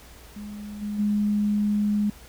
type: tone with level steps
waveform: sine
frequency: 207.7 Hz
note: G#3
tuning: in tune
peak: -34 / -27 / -20 dBFS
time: 0.36-2.1 s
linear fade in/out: 5 ms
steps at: 0.81 / 0.98 s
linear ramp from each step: 20 ms
effects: added 60 Hz sine -49 dBFS peak until 2.28 s + pink hiss -49 dBFS RMS until 2.28 s